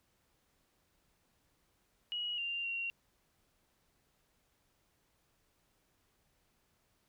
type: tone with pitch steps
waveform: sine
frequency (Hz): 2906 / 2785 / 2752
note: F#7 / F7 / F7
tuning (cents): -32 / -5 / -26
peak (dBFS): -35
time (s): 2.12-2.9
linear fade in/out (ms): 0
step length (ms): 260
effects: pink hiss -75 dBFS RMS until 7.08 s